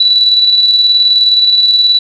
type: tone with tremolo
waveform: sine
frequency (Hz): 3951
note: B7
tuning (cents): 0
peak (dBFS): -4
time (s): 0-1.99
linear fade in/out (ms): 5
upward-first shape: square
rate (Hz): 19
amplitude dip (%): 35
effects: none